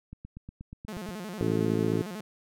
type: click train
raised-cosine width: 5 ms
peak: -29 dBFS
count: 9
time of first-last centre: 0.13-1.089 s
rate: 8.34 Hz
type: tone with vibrato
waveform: sawtooth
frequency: 195.2 Hz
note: G3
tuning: 7 cents flat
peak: -32 dBFS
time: 0.88-2.21 s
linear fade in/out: 5 ms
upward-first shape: square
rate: 11 Hz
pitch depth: 170 cents each way
type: harmonic tone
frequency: 55 Hz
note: A1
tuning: in tune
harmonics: 2 / 3 / 4 / 5 / 6 / 7 / 8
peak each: -32 / -32 / -32 / -32 / -32 / -32 / -32 dBFS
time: 1.41-2.02 s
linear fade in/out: 0 ms
effects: none